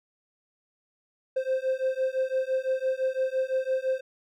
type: beating tone pair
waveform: triangle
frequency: 520 / 525.9 Hz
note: C5 / C5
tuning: -11 / +9 cents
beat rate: 5.9 Hz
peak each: -26 dBFS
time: 1.36-4.01 s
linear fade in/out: 10 ms
effects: none